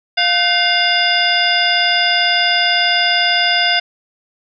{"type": "harmonic tone with a mistuned harmonic", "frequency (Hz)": 703, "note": "F5", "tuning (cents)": 11, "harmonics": [1, 2, 3, 4, 5, 7], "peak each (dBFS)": [-19, -19, -19, -19, -19, -19], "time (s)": [0.17, 3.8], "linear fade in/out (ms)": 10, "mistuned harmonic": 2, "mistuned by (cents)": 140, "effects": []}